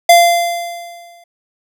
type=tone with exponential decay; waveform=square; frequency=690 Hz; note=F5; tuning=21 cents flat; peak=-3 dBFS; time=0.09-1.24 s; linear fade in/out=5 ms; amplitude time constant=250 ms; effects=none